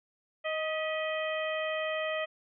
harmonic tone with a mistuned harmonic, 626 Hz, D#5, 10 cents sharp, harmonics 1 / 2 / 3 / 4 / 5, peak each -32 / -39 / -37 / -40 / -42 dBFS, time 0.44-2.26 s, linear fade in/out 20 ms, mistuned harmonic 3, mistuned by +59 cents, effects none

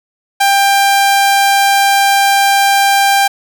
sawtooth tone, 793 Hz, G5, 20 cents sharp, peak -4 dBFS, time 0.4-3.28 s, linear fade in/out 10 ms, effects none

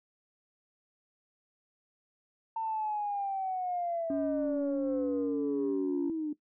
sine linear sweep, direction down, 905 to 293.7 Hz, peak -30 dBFS, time 2.56-6.33 s, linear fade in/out 5 ms
sine tone with pitch glide, 281.7 to 283.3 Hz, C#4 to C#4, +28 to +38 cents, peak -28 dBFS, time 4.1-6.1 s, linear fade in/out 2 ms, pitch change +10 cents, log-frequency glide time 4.51-4.77 s
effects noise-tail reverb RT60 0.1 s tail -17 dB re dry + tanh soft clip ceiling -23 dBFS

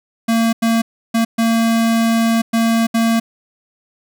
square tone bursts at uneven times, 228 Hz, A#3, 38 cents flat, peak -13 dBFS, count 6, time 0.28-0.53 / 0.62-0.82 / 1.14-1.25 / 1.38-2.42 / 2.53-2.87 / 2.94-3.2 s, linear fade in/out 10 ms, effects none

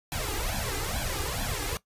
pink noise with flanger, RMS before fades -31 dBFS, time 0.12-1.77 s, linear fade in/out 0 ms, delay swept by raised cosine 1.2 to 2.5 ms, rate 2.3 Hz, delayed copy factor +0.9, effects noise-tail reverb RT60 0.1 s tail -17 dB re dry + resampled to 32000 Hz

